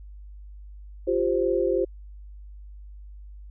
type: chord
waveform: sine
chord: F suspended second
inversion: none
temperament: equal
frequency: 349.2 / 392 / 523.3 Hz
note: F4 / G4 / C5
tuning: 0 / 0 / 0 cents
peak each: -25 dBFS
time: 1.07-1.85 s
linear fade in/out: 10 ms
effects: added 50 Hz sine -40 dBFS peak until 3.5 s